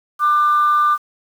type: tone pair together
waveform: sine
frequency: 1191.3 / 1492 Hz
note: D6 / F#6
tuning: +24 / +14 cents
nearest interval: major third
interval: 390 cents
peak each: -11 / -23 dBFS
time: 0.19-0.98 s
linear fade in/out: 50 ms
effects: tanh soft clip ceiling -7 dBFS + 7-bit